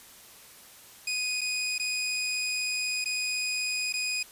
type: tone with dropouts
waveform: 20% pulse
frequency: 2489 Hz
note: D#7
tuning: in tune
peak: -23 dBFS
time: 1.07-4.23 s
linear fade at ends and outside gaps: 5 ms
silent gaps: 1.41-1.414 / 1.782-1.796 / 3.044-3.056 / 3.926-3.937 s
effects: white hiss -51 dBFS RMS until 4.31 s + resampled to 32000 Hz